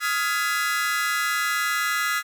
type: chord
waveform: 40% pulse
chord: F half-diminished seventh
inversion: third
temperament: just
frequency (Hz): 1257.2 / 1396.9 / 1676.3 / 2012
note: Eb6 / F6 / Ab6 / Cb7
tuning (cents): +18 / 0 / +16 / +32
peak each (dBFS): -27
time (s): 0-2.23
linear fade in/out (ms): 50
effects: none